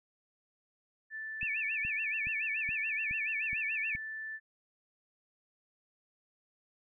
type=tone; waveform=sine; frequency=1760 Hz; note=A6; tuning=in tune; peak=-38 dBFS; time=1.1-4.4 s; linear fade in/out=50 ms
type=tone with vibrato; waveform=sine; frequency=2466 Hz; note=D#7; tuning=16 cents flat; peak=-32 dBFS; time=1.41-3.96 s; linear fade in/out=2 ms; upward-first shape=sine; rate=7 Hz; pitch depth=180 cents each way
type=click train; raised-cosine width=5 ms; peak=-34 dBFS; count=7; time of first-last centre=1.43-3.951 s; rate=2.38 Hz
effects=none